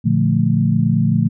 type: chord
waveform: sine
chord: Bb major seventh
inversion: none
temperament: equal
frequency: 116.54 / 146.83 / 174.61 / 220 Hz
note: Bb2 / D3 / F3 / A3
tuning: 0 / 0 / 0 / 0 cents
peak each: -18 dBFS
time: 0.04-1.29 s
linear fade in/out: 20 ms
effects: none